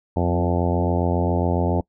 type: harmonic tone with a mistuned harmonic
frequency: 87.31 Hz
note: F2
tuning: in tune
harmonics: 1 / 2 / 3 / 4 / 5 / 6 / 7 / 8 / 9 / 10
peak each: -22 / -25 / -27 / -28 / -29 / -30 / -30 / -31 / -32 / -32 dBFS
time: 0.16-1.81 s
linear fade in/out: 5 ms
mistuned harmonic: 3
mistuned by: -15 cents
effects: noise-tail reverb RT60 0.1 s tail -24 dB re dry